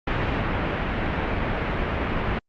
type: low-pass noise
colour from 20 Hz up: pink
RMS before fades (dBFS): -25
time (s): 0.07-2.39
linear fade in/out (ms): 5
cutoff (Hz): 2600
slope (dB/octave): 24
effects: Opus 48 kbps